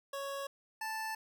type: tone pair in turn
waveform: 25% pulse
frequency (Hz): 554.4 / 880.1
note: C#5 / A5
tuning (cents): 0 / 0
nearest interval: minor sixth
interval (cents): 800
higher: second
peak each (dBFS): -34 / -33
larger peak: second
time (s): 0.13-0.47 / 0.81-1.15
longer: neither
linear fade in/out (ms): 5
effects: none